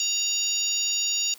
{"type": "harmonic tone with a mistuned harmonic", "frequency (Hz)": 932.3, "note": "A#5", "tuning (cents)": 0, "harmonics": [3, 4, 5, 6, 7], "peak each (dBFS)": [-31, -33, -32, -34, -25], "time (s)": [0, 1.34], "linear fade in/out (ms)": 2, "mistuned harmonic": 7, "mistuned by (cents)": 87, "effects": ["white hiss -49 dBFS RMS until 1.38 s", "high-pass 200 Hz 12 dB/octave"]}